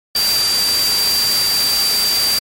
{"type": "tone in noise", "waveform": "sine", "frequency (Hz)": 4699, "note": "D8", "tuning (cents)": 0, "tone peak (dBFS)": -14, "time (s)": [0.15, 2.39], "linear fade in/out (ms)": 5, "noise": "white", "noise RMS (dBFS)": -20, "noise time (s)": [0.15, 2.39], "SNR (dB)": 3, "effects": ["MP3 64 kbps"]}